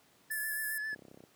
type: tone with vibrato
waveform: triangle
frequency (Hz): 1731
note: A6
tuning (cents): -29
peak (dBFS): -33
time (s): 0.3-0.95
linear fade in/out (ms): 10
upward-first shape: sine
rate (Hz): 7.4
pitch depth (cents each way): 26
type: band-pass noise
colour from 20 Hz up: white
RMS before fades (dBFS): -41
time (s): 0.31-0.78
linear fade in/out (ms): 2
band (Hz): 8800 to 16000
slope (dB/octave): 48
type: clicks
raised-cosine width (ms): 2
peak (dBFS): -38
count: 11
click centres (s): 0.93 / 0.961 / 0.992 / 1.022 / 1.052 / 1.083 / 1.114 / 1.144 / 1.174 / 1.205 / 1.238
effects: pink hiss -65 dBFS RMS until 1.35 s + high-pass 150 Hz 12 dB/octave